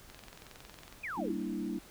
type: click train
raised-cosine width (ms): 0.2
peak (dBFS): -32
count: 19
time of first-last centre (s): 0.1-0.926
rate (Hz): 21.8
type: exponential sweep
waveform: sine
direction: down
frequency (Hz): 2620 to 247.4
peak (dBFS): -36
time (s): 1.03-1.35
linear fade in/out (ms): 10
type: chord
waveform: sine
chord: E half-diminished seventh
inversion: first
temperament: equal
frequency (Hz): 196 / 233.1 / 293.7 / 329.6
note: G3 / Bb3 / D4 / E4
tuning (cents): 0 / 0 / 0 / 0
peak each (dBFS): -39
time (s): 1.17-1.79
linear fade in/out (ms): 10
effects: pink hiss -55 dBFS RMS until 1.9 s